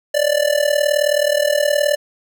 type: tone with amplitude modulation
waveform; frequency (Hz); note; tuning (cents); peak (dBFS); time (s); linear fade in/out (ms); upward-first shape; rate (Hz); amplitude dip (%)
square; 587.3; D5; 0; -11; 0.14-1.96; 10; sine; 39; 85
effects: none